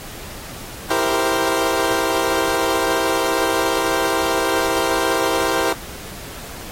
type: chord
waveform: 20% pulse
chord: C dominant seventh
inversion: first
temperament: equal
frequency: 329.6 / 392 / 466.2 / 523.3 Hz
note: E4 / G4 / Bb4 / C5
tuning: 0 / 0 / 0 / 0 cents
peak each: -18 dBFS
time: 0.9-5.73 s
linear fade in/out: 5 ms
effects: pink hiss -35 dBFS RMS until 6.71 s + AAC 48 kbps